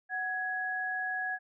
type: tone pair together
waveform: sine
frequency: 743.9 / 1670 Hz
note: F#5 / G#6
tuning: +9 / +9 cents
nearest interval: octave + major second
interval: 1400 cents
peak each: -37 / -32 dBFS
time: 0.09-1.39 s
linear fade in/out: 50 ms
effects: none